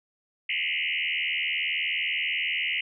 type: tone with frequency modulation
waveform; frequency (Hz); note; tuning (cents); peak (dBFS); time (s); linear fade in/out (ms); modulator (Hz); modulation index
sine; 2489; D#7; 0; -25; 0.49-2.81; 5; 80.7; 6
effects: none